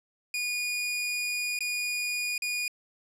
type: tone with dropouts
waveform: sawtooth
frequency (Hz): 2449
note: D#7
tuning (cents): -28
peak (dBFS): -25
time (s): 0.34-2.68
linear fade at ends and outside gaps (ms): 2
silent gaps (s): 1.59-1.606 / 2.379-2.421
effects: low-pass 12000 Hz 12 dB/octave